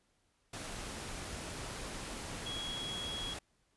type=tone in noise; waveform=sine; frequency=3322 Hz; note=G#7; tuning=in tune; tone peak=-39 dBFS; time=2.46-3.34 s; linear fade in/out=5 ms; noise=pink; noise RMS=-43 dBFS; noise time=0.53-3.39 s; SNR=+1 dB; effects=pink hiss -75 dBFS RMS until 3.76 s + resampled to 24000 Hz